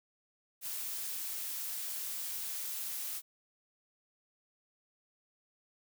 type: noise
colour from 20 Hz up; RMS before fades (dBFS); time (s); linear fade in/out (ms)
blue; -39; 0.61-3.22; 50
effects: none